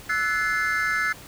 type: chord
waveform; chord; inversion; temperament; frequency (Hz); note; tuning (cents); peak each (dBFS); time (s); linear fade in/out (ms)
triangle; F# half-diminished seventh; third; equal with one note detuned; 1318.5 / 1480 / 1724.8 / 2093; E6 / F#6 / A6 / C7; 0 / 0 / -35 / 0; -27 / -26 / -24 / -26; 0.09-1.13; 10
effects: pink hiss -44 dBFS RMS until 1.27 s